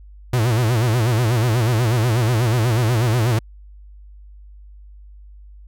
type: tone with vibrato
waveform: 45% pulse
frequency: 116.54 Hz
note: A#2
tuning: in tune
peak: -15 dBFS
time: 0.33-3.39 s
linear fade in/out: 5 ms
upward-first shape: sine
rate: 8.2 Hz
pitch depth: 150 cents each way
effects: added 50 Hz sine -39 dBFS peak until 5.67 s